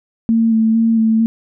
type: tone with vibrato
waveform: sine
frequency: 224.7 Hz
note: A3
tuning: 37 cents sharp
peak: -10 dBFS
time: 0.29-1.26 s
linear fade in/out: 0 ms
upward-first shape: square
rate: 2.2 Hz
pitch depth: 18 cents each way
effects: none